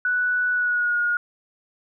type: tone with pitch glide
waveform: sine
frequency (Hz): 1480 to 1435.4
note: F#6 to F6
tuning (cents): 0 to +47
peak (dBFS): -19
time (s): 0.05-1.17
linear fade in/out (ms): 2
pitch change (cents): -53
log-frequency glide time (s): 0.51-0.99
effects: none